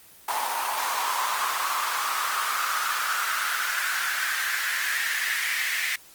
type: noise with high-pass filter sweep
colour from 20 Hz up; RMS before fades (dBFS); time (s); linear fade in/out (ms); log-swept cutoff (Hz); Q
pink; -27; 0.28-5.96; 5; 890 to 2000; 4.8
effects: white hiss -51 dBFS RMS until 6.14 s + Opus 24 kbps